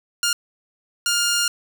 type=tone bursts at uneven times; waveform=10% pulse; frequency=1409 Hz; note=F6; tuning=15 cents sharp; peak=-10 dBFS; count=2; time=0.23-0.33 / 1.06-1.48 s; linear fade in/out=2 ms; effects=none